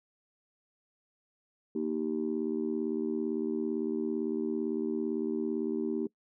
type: chord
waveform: sine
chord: Eb major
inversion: second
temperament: just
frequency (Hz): 233.3 / 311.1 / 388.9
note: Bb3 / Eb4 / G4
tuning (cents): +2 / 0 / -14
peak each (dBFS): -33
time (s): 1.75-6.07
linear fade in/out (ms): 5
effects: noise-tail reverb RT60 0.1 s tail -23 dB re dry + tanh soft clip ceiling -21 dBFS